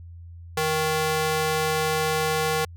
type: tone with high-pass filter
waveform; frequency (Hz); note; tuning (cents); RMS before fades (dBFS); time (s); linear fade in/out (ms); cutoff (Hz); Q
square; 156.6; D#3; +11; -24; 0.57-2.65; 5; 420; 0.75
effects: added 85 Hz sine -39 dBFS peak until 2.76 s